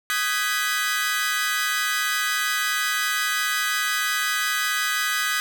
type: chord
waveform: sawtooth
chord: G# minor seventh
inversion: second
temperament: equal with one note detuned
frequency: 1244.5 / 1518.1 / 1661.2 / 1975.5 Hz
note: D#6 / F#6 / G#6 / B6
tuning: 0 / +44 / 0 / 0 cents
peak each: -24 dBFS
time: 0.1-5.4 s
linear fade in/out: 0 ms
effects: none